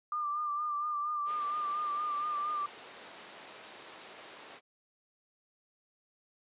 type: tone with vibrato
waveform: sine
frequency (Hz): 1192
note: D6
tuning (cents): +25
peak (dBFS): -31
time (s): 0.12-2.66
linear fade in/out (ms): 2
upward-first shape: sine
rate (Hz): 4.3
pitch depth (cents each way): 38
type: noise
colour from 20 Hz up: pink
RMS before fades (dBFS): -47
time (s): 1.25-4.61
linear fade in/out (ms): 50
effects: high-pass 400 Hz 12 dB/octave + resampled to 8000 Hz